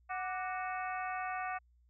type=harmonic tone with a mistuned harmonic; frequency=370 Hz; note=F#4; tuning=in tune; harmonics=2 / 3 / 4 / 5 / 6 / 7; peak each=-38 / -42 / -44 / -46 / -48 / -49 dBFS; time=0.09-1.59 s; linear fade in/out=20 ms; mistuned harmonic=3; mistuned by=+98 cents; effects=added 60 Hz sine -64 dBFS peak until 1.89 s